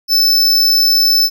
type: tone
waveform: square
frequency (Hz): 5274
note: E8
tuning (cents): 0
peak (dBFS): -9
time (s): 0.08-1.3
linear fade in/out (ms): 50
effects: none